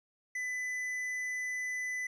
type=tone with tanh clipping; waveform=triangle; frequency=2001 Hz; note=B6; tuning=22 cents sharp; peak=-35 dBFS; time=0.35-2.07 s; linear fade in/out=5 ms; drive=12 dB; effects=none